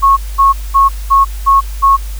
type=tone bursts; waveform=sine; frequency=1097 Hz; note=C#6; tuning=18 cents flat; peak=-4 dBFS; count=6; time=0.02-1.97 s; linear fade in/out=20 ms; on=150 ms; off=210 ms; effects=added 50 Hz sine -19 dBFS peak until 2.19 s + white hiss -35 dBFS RMS until 2.19 s